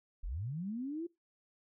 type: linear sweep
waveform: sine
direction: up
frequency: 30.73 to 349.2 Hz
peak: -36 dBFS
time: 0.23-1.07 s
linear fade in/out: 10 ms
effects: noise-tail reverb RT60 0.2 s tail -21 dB re dry